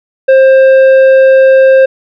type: tone with tanh clipping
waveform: sine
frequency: 530 Hz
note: C5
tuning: 22 cents sharp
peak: -3 dBFS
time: 0.28-1.86 s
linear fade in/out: 10 ms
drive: 8 dB
effects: none